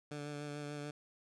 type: tone with vibrato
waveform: 15% pulse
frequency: 146.6 Hz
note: D3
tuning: 3 cents flat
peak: -35 dBFS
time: 0.11-0.91 s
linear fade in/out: 5 ms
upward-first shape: sine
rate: 6.8 Hz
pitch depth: 20 cents each way
effects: resampled to 22050 Hz

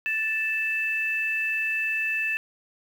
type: tone pair together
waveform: sine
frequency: 1760 / 2637 Hz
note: A6 / E7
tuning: 0 / 0 cents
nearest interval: perfect fifth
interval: 700 cents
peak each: -29 / -25 dBFS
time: 0.06-2.37 s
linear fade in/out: 0 ms
effects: 8-bit

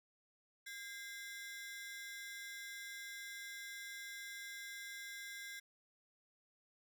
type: ring-modulated tone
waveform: sawtooth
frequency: 1844 Hz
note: A#6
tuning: 19 cents flat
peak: -40 dBFS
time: 0.66-5.6 s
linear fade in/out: 10 ms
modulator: 231 Hz
effects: none

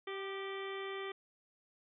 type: harmonic tone with a mistuned harmonic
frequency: 388.5 Hz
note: G4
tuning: 16 cents flat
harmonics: 1 / 2 / 3 / 4 / 5 / 6 / 7 / 8 / 9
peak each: -41 / -52 / -47 / -57 / -48 / -51 / -63 / -52 / -55 dBFS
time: 0.07-1.12 s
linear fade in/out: 5 ms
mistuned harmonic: 3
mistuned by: +37 cents
effects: none

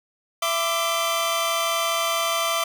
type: tone cluster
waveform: sawtooth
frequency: 667 / 1023 / 1177 / 3101 Hz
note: E5 / C6 / D6 / G7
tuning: +20 / -39 / +3 / -19 cents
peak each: -22 / -30 / -21 / -26 dBFS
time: 0.42-2.64 s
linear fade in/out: 5 ms
effects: none

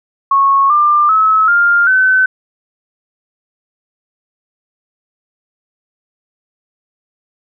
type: tone with pitch steps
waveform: sine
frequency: 1100 / 1192.6 / 1293.1 / 1402 / 1520.1 Hz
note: C#6 / D6 / E6 / F6 / F#6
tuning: -14 / +26 / -34 / +6 / +46 cents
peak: -7 dBFS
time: 0.31-2.26 s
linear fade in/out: 5 ms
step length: 390 ms
effects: none

